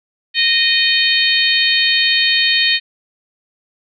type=harmonic tone; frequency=618 Hz; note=D#5; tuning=12 cents flat; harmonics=3 / 4 / 5 / 6 / 7; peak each=-18 / -18 / -18 / -18 / -18 dBFS; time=0.34-2.8 s; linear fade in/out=50 ms; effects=none